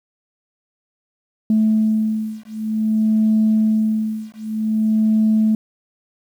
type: beating tone pair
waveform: sine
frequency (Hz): 217.5 / 218.03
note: A3 / A3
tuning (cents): -20 / -16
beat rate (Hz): 0.53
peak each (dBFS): -17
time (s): 1.5-5.55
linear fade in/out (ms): 2
effects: tanh soft clip ceiling -8 dBFS + 8-bit